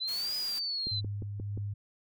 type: linear two-way sweep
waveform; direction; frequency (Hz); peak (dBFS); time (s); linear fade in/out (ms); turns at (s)
sine; up then down; 3973 to 4978 to 3973; -31; 0-1.01; 20; 0.36
type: noise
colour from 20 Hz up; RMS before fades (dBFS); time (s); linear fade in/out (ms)
white; -44; 0.07-0.6; 20
type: click train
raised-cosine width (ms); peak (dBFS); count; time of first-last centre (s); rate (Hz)
3; -27; 5; 0.87-1.575; 5.67
type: tone with tremolo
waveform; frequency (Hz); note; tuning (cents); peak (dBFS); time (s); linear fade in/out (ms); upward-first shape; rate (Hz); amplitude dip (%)
sine; 101.8; G#2; -34; -32; 0.91-1.74; 10; sine; 1.8; 30
effects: none